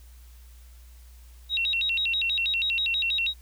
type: tone with vibrato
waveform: sine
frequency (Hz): 3217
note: G7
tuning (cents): +44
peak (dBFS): -23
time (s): 1.49-3.34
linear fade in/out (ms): 50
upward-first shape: square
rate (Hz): 6.2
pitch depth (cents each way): 290
effects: added 60 Hz sine -46 dBFS peak until 3.41 s + white hiss -59 dBFS RMS until 3.41 s